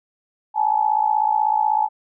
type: tone with amplitude modulation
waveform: sine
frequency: 858 Hz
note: A5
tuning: 44 cents flat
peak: -12 dBFS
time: 0.54-1.89 s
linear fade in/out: 50 ms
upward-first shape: sine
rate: 56.2 Hz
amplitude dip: 85%
effects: none